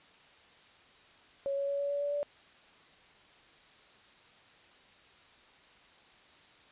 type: tone with pitch steps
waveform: sine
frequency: 554.4 / 558.6 / 562.8 / 567 / 571.3 / 575.6 / 579.9 Hz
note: C#5 / C#5 / C#5 / C#5 / D5 / D5 / D5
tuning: 0 / +13 / +26 / +39 / -48 / -35 / -22 cents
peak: -30 dBFS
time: 1.46-2.23 s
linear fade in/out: 0 ms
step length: 110 ms
effects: white hiss -59 dBFS RMS until 6.71 s + resampled to 8000 Hz